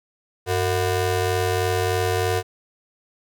25% pulse ring-modulated tone, 274.8 Hz, C#4, 15 cents flat, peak -13 dBFS, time 0.46-2.43 s, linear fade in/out 50 ms, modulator 179 Hz, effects none

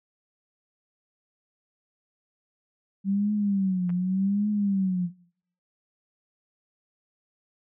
sine tone with vibrato, 192.8 Hz, G3, 28 cents flat, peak -22 dBFS, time 3.04-5.1 s, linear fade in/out 50 ms, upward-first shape triangle, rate 0.86 Hz, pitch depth 160 cents each way
clicks, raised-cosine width 0.5 ms, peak -31 / -32 dBFS, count 2, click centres 3.894 / 3.902 s
effects noise-tail reverb RT60 0.6 s tail -20 dB re dry

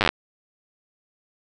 slowing click train, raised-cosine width 0.3 ms, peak -3 dBFS, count 8, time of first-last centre 0.01-0.09 s, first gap 9 ms, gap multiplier 1.08, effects none

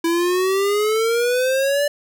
square exponential sweep, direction up, 330.2 to 587.3 Hz, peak -17 dBFS, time 0.04-1.88 s, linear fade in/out 5 ms, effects none

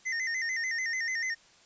square tone with vibrato, 1938 Hz, B6, 33 cents flat, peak -30 dBFS, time 0.05-1.35 s, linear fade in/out 20 ms, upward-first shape square, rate 6.8 Hz, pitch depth 91 cents each way, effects white hiss -59 dBFS RMS until 1.65 s + resampled to 16000 Hz

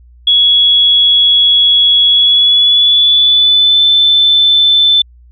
sine tone with pitch glide, 3355 to 3526 Hz, G#7 to A7, +17 to +3 cents, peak -5 dBFS, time 0.27-5.02 s, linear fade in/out 5 ms, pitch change +86 cents, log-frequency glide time 2.08-3.83 s, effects added 60 Hz sine -38 dBFS peak until 5.31 s

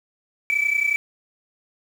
sine tone pair together, 2292 / 2323 Hz, D7 / D7, -43 / -20 cents, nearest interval unison, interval 23 cents, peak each -20 dBFS, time 0.5-0.96 s, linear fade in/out 0 ms, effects tanh soft clip ceiling -14 dBFS + 7-bit

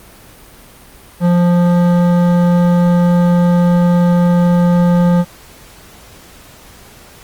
triangle tone with hard clipping, 175.1 Hz, F3, 5 cents sharp, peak -10 dBFS, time 1.2-5.25 s, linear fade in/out 50 ms, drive 17 dB, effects pink hiss -40 dBFS RMS until 7.23 s + Opus 32 kbps

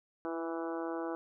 harmonic tone with a mistuned harmonic, 164.8 Hz, E3, in tune, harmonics 2 / 3 / 4 / 5 / 6 / 7 / 8 / 9, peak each -37 / -41 / -43 / -45 / -47 / -48 / -49 / -50 dBFS, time 0.25-1.15 s, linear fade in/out 0 ms, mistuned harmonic 2, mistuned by +17 cents, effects none

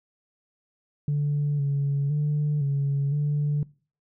sine tone with pitch steps, 145.8 / 140.8 / 148.5 / 140.1 / 146.8 Hz, D3 / C#3 / D3 / C#3 / D3, -12 / +27 / +20 / +19 / 0 cents, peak -20 dBFS, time 1.08-3.63 s, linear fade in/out 2 ms, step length 510 ms, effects noise-tail reverb RT60 0.4 s tail -23 dB re dry + tanh soft clip ceiling -19 dBFS

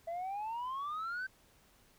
sine exponential sweep, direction up, 659.3 to 1561 Hz, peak -34 dBFS, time 0.07-1.27 s, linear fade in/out 10 ms, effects tanh soft clip ceiling -35 dBFS + pink hiss -66 dBFS RMS until 1.98 s

